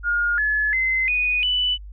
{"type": "tone with pitch steps", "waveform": "sine", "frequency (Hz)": [1423, 1711.9, 2059, 2478, 2981], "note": ["F6", "A6", "C7", "D#7", "F#7"], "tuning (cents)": [32, -48, -28, -8, 12], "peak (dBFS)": -18, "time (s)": [0.03, 1.78], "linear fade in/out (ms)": 50, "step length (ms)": 350, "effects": ["added 50 Hz sine -35 dBFS peak until 1.92 s"]}